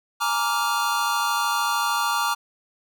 square chord, Bb dominant seventh, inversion third, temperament just, 839.1 / 932.3 / 1165.4 / 1398.5 Hz, Ab5 / Bb5 / D6 / F6, +18 / 0 / -14 / +2 cents, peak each -31 / -27 / -26 / -28 dBFS, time 0.2-2.35 s, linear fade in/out 20 ms, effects none

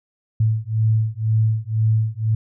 sine beating tone pair, 109.2 / 111.2 Hz, A2 / A2, -13 / +19 cents, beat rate 2 Hz, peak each -19 dBFS, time 0.4-2.35 s, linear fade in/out 5 ms, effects none

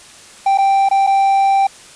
triangle tone with dropouts, 784 Hz, G5, in tune, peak -8 dBFS, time 0.46-1.67 s, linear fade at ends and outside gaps 5 ms, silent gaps 0.576-0.584 / 0.889-0.911 / 1.067-1.072 s, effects white hiss -40 dBFS RMS until 1.95 s + resampled to 22050 Hz

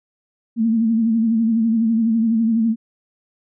sine tone with vibrato, 225.8 Hz, A3, 45 cents sharp, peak -14 dBFS, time 0.56-2.76 s, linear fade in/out 50 ms, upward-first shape sine, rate 12 Hz, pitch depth 57 cents each way, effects none

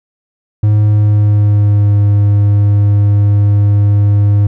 triangle tone with pitch glide, 105.3 to 102.3 Hz, G#2 to G#2, +24 to -26 cents, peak -4 dBFS, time 0.63-4.47 s, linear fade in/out 5 ms, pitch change -50 cents, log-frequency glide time 0.81-1.97 s, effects none

